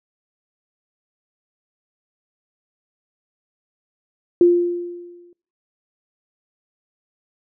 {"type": "tone with exponential decay", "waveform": "sine", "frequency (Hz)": 349.2, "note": "F4", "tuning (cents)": 0, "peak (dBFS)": -7, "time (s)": [4.41, 5.33], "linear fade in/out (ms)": 2, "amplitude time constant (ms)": 200, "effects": ["noise-tail reverb RT60 0.5 s tail -25 dB re dry"]}